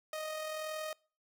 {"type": "tone with amplitude modulation", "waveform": "sawtooth", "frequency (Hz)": 622.3, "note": "D#5", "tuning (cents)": 0, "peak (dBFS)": -32, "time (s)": [0.13, 0.93], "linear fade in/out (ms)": 2, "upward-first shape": "sine", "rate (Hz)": 41.3, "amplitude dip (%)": 35, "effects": ["noise-tail reverb RT60 0.4 s tail -25 dB re dry"]}